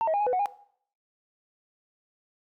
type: tone with pitch steps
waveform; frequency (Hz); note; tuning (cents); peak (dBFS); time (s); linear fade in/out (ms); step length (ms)
sine; 905 / 637 / 813 / 833 / 499.7 / 737 / 813; A5 / D#5 / G#5 / G#5 / B4 / F#5 / G#5; +48 / +41 / -37 / +5 / +20 / -7 / -37; -21; 0.01-0.458; 0; 64
effects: noise-tail reverb RT60 0.6 s tail -19 dB re dry + tanh soft clip ceiling -20 dBFS